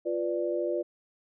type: chord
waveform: sine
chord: B diminished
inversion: second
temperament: equal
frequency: 349.2 / 493.9 / 587.3 Hz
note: F4 / B4 / D5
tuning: 0 / 0 / 0 cents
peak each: -30 / -33 / -31 dBFS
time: 0.05-0.83 s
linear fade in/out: 20 ms
effects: none